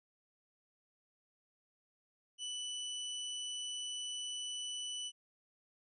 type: tone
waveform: sawtooth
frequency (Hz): 2978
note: F#7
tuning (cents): +11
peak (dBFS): -36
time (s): 2.38-5.12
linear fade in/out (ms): 50
effects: resampled to 24000 Hz